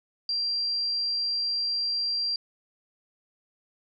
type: tone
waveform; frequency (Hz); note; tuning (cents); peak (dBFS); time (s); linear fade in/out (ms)
sine; 4736; D8; +14; -25; 0.29-2.36; 2
effects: none